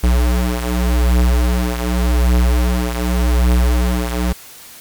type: beating tone pair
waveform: square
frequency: 60.5 / 61.36 Hz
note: B1 / B1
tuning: -35 / -11 cents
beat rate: 0.86 Hz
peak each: -14 / -19 dBFS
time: 0.03-4.33 s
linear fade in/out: 10 ms
effects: white hiss -38 dBFS RMS until 4.8 s + MP3 96 kbps